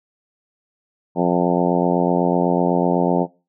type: harmonic tone with a mistuned harmonic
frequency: 88 Hz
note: F2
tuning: 14 cents sharp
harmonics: 2 / 3 / 4 / 5 / 6 / 7 / 8 / 9 / 10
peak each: -20 / -22 / -23 / -24 / -25 / -25 / -26 / -27 / -27 dBFS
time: 1.15-3.27 s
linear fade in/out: 50 ms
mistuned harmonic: 10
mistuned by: +23 cents
effects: noise-tail reverb RT60 0.3 s tail -21 dB re dry